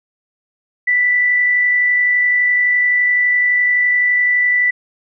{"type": "tone with amplitude modulation", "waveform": "sine", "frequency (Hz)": 1975.5, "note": "B6", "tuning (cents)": 0, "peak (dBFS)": -10, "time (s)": [0.87, 4.71], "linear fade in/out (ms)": 10, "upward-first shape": "sine", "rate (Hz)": 51.8, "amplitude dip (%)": 25, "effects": []}